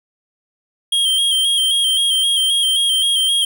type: tone with vibrato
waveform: square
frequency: 3204 Hz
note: G7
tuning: 37 cents sharp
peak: -14 dBFS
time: 0.92-3.45 s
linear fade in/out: 5 ms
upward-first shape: square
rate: 3.8 Hz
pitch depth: 34 cents each way
effects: none